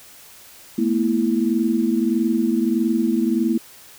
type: chord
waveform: sine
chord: A suspended second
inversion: none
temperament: equal with one note detuned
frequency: 220 / 241.6 / 329.6 Hz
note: A3 / B3 / E4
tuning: 0 / -38 / 0 cents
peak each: -21 dBFS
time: 0.78-3.58 s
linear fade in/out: 5 ms
effects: white hiss -45 dBFS RMS until 3.98 s